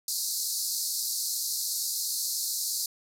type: band-pass noise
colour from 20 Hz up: pink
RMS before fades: -31 dBFS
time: 0.08-2.86 s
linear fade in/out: 2 ms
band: 4100 to 15000 Hz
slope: 96 dB/octave
effects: none